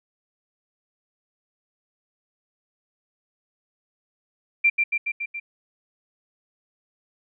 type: tone with echo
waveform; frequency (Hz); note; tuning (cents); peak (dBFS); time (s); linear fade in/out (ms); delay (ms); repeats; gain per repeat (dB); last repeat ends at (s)
sine; 2364; D7; +11; -14; 4.64-4.7; 10; 140; 5; -3; 5.4
effects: none